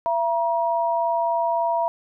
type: tone pair together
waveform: sine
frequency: 674.4 / 951 Hz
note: E5 / A#5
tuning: +39 / +34 cents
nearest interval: tritone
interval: 595 cents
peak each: -22 dBFS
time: 0.06-1.88 s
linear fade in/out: 0 ms
effects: none